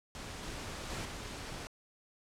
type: noise with level steps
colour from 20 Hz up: pink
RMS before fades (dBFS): -44 / -42 / -39 / -43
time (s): 0.15-1.67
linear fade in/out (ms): 0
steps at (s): 0.43 / 0.9 / 1.05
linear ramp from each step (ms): 2
effects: low-pass 8000 Hz 12 dB/octave